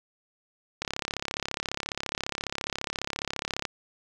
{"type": "click train", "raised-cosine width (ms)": 0.2, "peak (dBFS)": -12, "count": 99, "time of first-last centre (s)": [0.82, 3.652], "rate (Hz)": 34.6, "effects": []}